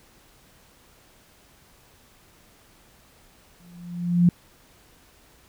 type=tone with exponential growth; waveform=sine; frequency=174.61 Hz; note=F3; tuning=in tune; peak=-11 dBFS; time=3.6-4.29 s; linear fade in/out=2 ms; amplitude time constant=150 ms; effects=pink hiss -56 dBFS RMS until 5.48 s